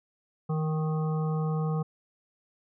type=harmonic tone with a mistuned harmonic; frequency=155.56 Hz; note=D#3; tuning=in tune; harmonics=1 / 3 / 5 / 7 / 8; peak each=-26 / -36 / -40 / -43 / -44 dBFS; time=0.49-1.83 s; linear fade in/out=10 ms; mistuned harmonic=1; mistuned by=+26 cents; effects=none